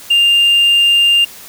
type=tone; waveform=triangle; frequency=2800 Hz; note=F7; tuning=4 cents sharp; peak=-5 dBFS; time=0.1-1.25 s; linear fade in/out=10 ms; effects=tanh soft clip ceiling -1 dBFS + white hiss -35 dBFS RMS until 1.48 s